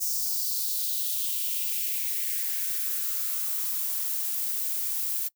violet noise with high-pass filter sweep, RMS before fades -29 dBFS, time 0-5.29 s, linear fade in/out 20 ms, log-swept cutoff 5800 to 480 Hz, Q 3, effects noise-tail reverb RT60 0.1 s tail -23 dB re dry

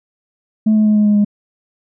sine tone with pitch steps, 216.5 / 214.4 / 212.3 / 210.2 / 208.2 / 206.1 Hz, A3 / A3 / G#3 / G#3 / G#3 / G#3, -28 / -45 / +38 / +21 / +5 / -13 cents, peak -7 dBFS, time 0.66-1.248 s, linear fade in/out 10 ms, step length 98 ms, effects tanh soft clip ceiling -7 dBFS

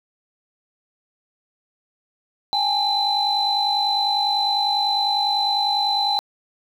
sine tone cluster, 801 / 851 / 4024 Hz, G5 / G#5 / B7, +37 / +42 / +32 cents, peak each -22 / -24 / -20 dBFS, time 2.53-6.19 s, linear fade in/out 0 ms, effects tanh soft clip ceiling -10 dBFS + 8-bit

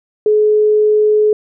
sine tone, 425 Hz, G#4, 40 cents sharp, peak -8 dBFS, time 0.26-1.33 s, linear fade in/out 2 ms, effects none

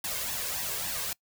white noise with flanger, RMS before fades -33 dBFS, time 0.04-1.13 s, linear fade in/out 2 ms, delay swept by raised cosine 1.1 to 1.92 ms, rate 3.6 Hz, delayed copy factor +0.65, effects noise-tail reverb RT60 0.1 s tail -24 dB re dry

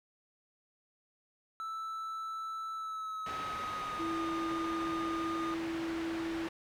triangle tone with pitch glide, 1318.5 to 1223.1 Hz, E6 to D#6, 0 to -30 cents, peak -35 dBFS, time 1.6-5.54 s, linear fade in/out 0 ms, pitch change -130 cents, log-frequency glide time 2.73-4.25 s
white low-pass noise, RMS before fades -44 dBFS, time 3.26-6.49 s, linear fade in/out 5 ms, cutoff 2000 Hz, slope 12 dB/octave
sine tone, 329.6 Hz, E4, in tune, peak -34 dBFS, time 3.99-6.48 s, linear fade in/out 10 ms
effects none

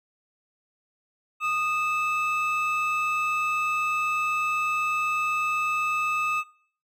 triangle tone pair together, 1236 / 2616 Hz, D#6 / E7, -12 / -14 cents, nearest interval octave + minor second, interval 1298 cents, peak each -23 / -25 dBFS, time 1.4-6.44 s, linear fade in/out 50 ms, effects noise-tail reverb RT60 0.5 s tail -20 dB re dry + tanh soft clip ceiling -15 dBFS

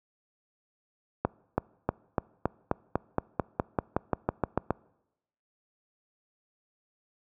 accelerating click train, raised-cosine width 1 ms, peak -10 dBFS, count 17, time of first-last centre 1.25-4.706 s, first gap 330 ms, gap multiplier 0.94, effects noise-tail reverb RT60 0.9 s tail -25 dB re dry + high-pass 60 Hz 12 dB/octave

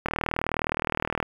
click train, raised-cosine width 0.5 ms, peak -10 dBFS, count 47, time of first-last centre 0.06-1.228 s, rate 39.4 Hz, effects 7-bit

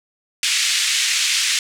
pink band-pass noise, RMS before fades -19 dBFS, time 0.43-1.59 s, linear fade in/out 2 ms, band 2100 to 8400 Hz, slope 24 dB/octave, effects none

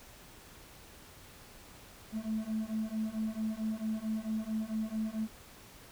triangle beating tone pair, 216.4 / 220.9 Hz, A3 / A3, -29 / +7 cents, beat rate 4.5 Hz, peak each -33 / -32 dBFS, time 2.12-5.28 s, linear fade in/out 50 ms, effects tanh soft clip ceiling -27 dBFS + pink hiss -54 dBFS RMS until 5.91 s

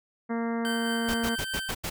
harmonic tone, 231.3 Hz, A#3, 13 cents flat, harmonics 1 / 2 / 3 / 4 / 5 / 6 / 7 / 8 / 9, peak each -28 / -34 / -38 / -40 / -42 / -44 / -45 / -46 / -47 dBFS, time 0.29-1.36 s, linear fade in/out 20 ms
25% pulse tone with tremolo, 1553 Hz, G6, 17 cents flat, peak -26 dBFS, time 0.65-1.71 s, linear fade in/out 0 ms, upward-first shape sine, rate 4.7 Hz, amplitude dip 30%
pink noise bursts, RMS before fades -32 dBFS, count 6, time 1.08-1.9 s, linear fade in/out 10 ms, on 65 ms, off 86 ms
effects none

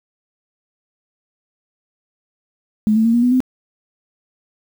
sine tone with pitch steps, 213.9 / 221.7 / 229.8 / 238.2 / 246.8 / 255.8 Hz, A3 / A3 / A#3 / A#3 / B3 / C4, -49 / +13 / -25 / +38 / -1 / -39 cents, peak -11 dBFS, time 2.87-3.404 s, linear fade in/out 0 ms, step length 89 ms, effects 7-bit

